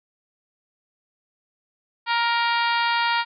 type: harmonic tone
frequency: 468.5 Hz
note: A#4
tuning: 9 cents sharp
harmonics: 2 / 3 / 4 / 5 / 6 / 7 / 8 / 9 / 10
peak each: -22 / -26 / -28 / -30 / -32 / -33 / -34 / -35 / -36 dBFS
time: 2.06-3.25 s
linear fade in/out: 50 ms
effects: none